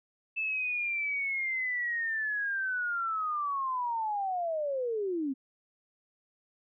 sine linear sweep, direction down, 2637 to 255.7 Hz, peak -29 dBFS, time 0.36-5.34 s, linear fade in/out 20 ms, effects none

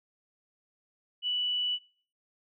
sine tone, 2960 Hz, F#7, in tune, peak -27 dBFS, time 1.22-1.79 s, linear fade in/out 50 ms, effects noise-tail reverb RT60 0.5 s tail -24 dB re dry

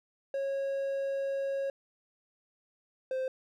triangle tone pair in turn, 548 / 521.2 Hz, C#5 / C5, -20 / -7 cents, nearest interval minor second, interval 87 cents, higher first, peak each -28 dBFS, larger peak neither, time 0.34-1.7 / 3.11-3.28 s, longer first, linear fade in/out 2 ms, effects none

